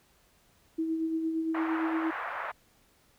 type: tone with tremolo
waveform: sine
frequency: 323 Hz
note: E4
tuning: 35 cents flat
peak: -26 dBFS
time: 0.78-2.11 s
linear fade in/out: 10 ms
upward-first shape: sine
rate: 8.7 Hz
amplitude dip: 40%
type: band-pass noise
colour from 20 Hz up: pink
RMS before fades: -36 dBFS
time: 1.54-2.52 s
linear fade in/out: 10 ms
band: 740 to 1800 Hz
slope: 24 dB/octave
effects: pink hiss -65 dBFS RMS until 3.18 s